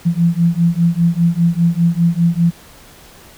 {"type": "beating tone pair", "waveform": "sine", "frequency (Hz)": [167.4, 172.4], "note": ["E3", "F3"], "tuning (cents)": [27, -22], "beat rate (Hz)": 5, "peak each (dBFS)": -14, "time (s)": [0.05, 2.51], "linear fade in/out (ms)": 20, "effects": ["pink hiss -42 dBFS RMS until 3.37 s"]}